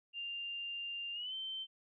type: tone with pitch glide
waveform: sine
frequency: 2794 to 3100 Hz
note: F7 to G7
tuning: 0 to -20 cents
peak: -39 dBFS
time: 0.13-1.67 s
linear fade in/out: 50 ms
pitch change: +180 cents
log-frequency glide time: 1.13-1.34 s
effects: none